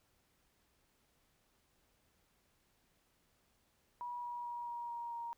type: tone with pitch steps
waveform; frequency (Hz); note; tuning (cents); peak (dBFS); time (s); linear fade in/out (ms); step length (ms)
sine; 968 / 961.9 / 955.8 / 949.7 / 943.7 / 937.7; B5 / B5 / A#5 / A#5 / A#5 / A#5; -35 / -46 / +43 / +32 / +21 / +10; -40; 4.01-5.33; 0; 220
effects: pink hiss -75 dBFS RMS until 5.37 s